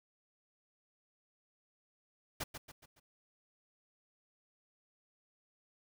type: noise with echo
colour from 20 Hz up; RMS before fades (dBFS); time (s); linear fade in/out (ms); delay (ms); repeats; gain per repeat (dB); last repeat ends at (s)
pink; -38; 2.4-2.44; 10; 140; 4; -7; 3
effects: none